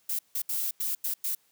violet noise bursts at uneven times, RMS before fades -30 dBFS, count 6, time 0.09-0.19 / 0.35-0.42 / 0.49-0.71 / 0.8-0.95 / 1.04-1.14 / 1.24-1.35 s, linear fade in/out 5 ms, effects white hiss -67 dBFS RMS until 1.51 s + high-pass 80 Hz 12 dB/octave

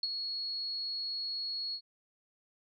sine tone with ADSR envelope, 4336 Hz, C#8, 39 cents flat, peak -28 dBFS, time 0.03-1.81 s, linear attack 3 ms, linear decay 34 ms, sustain -6 dB, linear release 72 ms, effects none

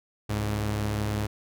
sawtooth tone pair together, 68.05 / 105.2 Hz, C#2 / G#2, -31 / +23 cents, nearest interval minor sixth, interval 754 cents, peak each -30 / -23 dBFS, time 0.29-1.27 s, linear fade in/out 10 ms, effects none

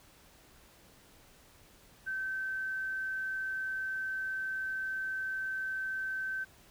sine tone, 1543 Hz, G6, 28 cents flat, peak -33 dBFS, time 2.06-6.45 s, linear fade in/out 20 ms, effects pink hiss -60 dBFS RMS until 6.7 s

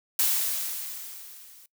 blue noise with level ramp, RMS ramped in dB -22 to -52 dBFS, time 0.19-1.66 s, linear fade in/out 2 ms, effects noise-tail reverb RT60 0.1 s tail -21 dB re dry

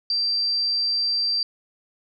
sine tone, 4699 Hz, D8, in tune, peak -20 dBFS, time 0.1-1.43 s, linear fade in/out 2 ms, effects none

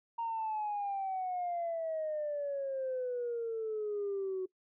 sine exponential sweep, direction down, 932.3 to 370 Hz, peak -32 dBFS, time 0.18-4.46 s, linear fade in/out 10 ms, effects noise-tail reverb RT60 0.1 s tail -20 dB re dry + tanh soft clip ceiling -29 dBFS

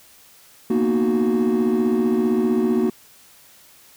triangle chord, B major seventh, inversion third, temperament just, 231.5 / 246.9 / 308.7 / 370.4 Hz, A#3 / B3 / D#4 / F#4, -12 / 0 / -14 / +2 cents, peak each -17 / -22 / -22 / -18 dBFS, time 0.7-2.9 s, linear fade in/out 5 ms, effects tanh soft clip ceiling -10 dBFS + white hiss -50 dBFS RMS until 3.96 s

